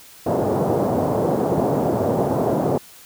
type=band-pass noise; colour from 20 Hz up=white; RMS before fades=-20 dBFS; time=0.26-2.78 s; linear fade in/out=5 ms; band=100 to 700 Hz; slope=24 dB/octave; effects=white hiss -45 dBFS RMS until 3.05 s